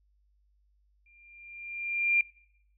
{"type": "tone with exponential growth", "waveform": "sine", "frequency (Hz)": 2389, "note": "D7", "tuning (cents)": 29, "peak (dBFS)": -20, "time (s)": [1.06, 2.21], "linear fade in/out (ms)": 2, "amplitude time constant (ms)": 250, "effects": ["noise-tail reverb RT60 0.8 s tail -23 dB re dry", "added 50 Hz sine -65 dBFS peak until 2.77 s"]}